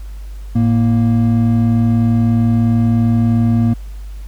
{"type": "tone pair together", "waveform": "triangle", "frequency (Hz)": [110.01, 233.1], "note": ["A2", "A#3"], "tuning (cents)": [0, 0], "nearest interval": "octave + minor second", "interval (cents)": 1300, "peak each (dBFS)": -11, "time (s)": [0.55, 3.74], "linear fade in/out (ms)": 10, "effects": ["added 50 Hz sine -26 dBFS peak until 4.27 s", "pink hiss -48 dBFS RMS until 4.27 s"]}